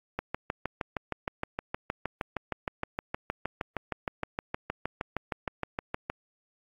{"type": "click train", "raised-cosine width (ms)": 0.5, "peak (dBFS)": -15, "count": 39, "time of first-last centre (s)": [0.19, 6.1], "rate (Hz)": 6.43, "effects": ["AAC 64 kbps"]}